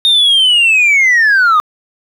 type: linear sweep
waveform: sine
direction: down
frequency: 3694 to 1190 Hz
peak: -4 dBFS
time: 0.05-1.6 s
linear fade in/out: 0 ms
effects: tanh soft clip ceiling -5 dBFS + 7-bit